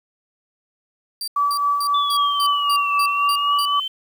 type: tone bursts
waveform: sawtooth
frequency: 4699 Hz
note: D8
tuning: in tune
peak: -22 dBFS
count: 9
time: 1.21-3.653 s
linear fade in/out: 2 ms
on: 67 ms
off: 230 ms
type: tone with tremolo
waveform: sine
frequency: 1150 Hz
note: D6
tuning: 37 cents flat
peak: -15 dBFS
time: 1.36-3.8 s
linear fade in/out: 5 ms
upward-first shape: sine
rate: 3.8 Hz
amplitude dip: 45%
type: exponential two-way sweep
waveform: sine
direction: down then up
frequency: 3520 to 2637 to 3100 Hz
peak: -23 dBFS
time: 1.94-3.88 s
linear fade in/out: 5 ms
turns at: 2.97 s
effects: 8-bit